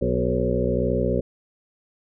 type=harmonic tone with a mistuned harmonic; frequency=61.74 Hz; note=B1; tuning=in tune; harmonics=1 / 2 / 3 / 4 / 6 / 7 / 8 / 9; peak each=-28 / -28 / -28 / -28 / -28 / -28 / -28 / -28 dBFS; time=0.01-1.21 s; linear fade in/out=10 ms; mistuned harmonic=8; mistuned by=+27 cents; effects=none